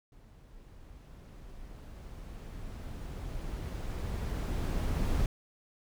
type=noise with level ramp; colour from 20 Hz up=brown; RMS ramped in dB=-55 to -29 dBFS; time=0.12-5.26 s; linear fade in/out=2 ms; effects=none